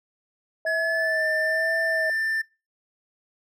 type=tone with vibrato; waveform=sine; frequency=641 Hz; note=E5; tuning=49 cents flat; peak=-26 dBFS; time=0.65-2.1 s; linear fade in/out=2 ms; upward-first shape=sine; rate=1.1 Hz; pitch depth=36 cents each way
type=tone with pitch glide; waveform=triangle; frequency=1700 to 1781.4 Hz; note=G#6 to A6; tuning=+40 to +21 cents; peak=-21 dBFS; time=0.66-2.42 s; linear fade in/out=10 ms; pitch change=+81 cents; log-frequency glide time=0.77-1.26 s
effects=noise-tail reverb RT60 0.3 s tail -26 dB re dry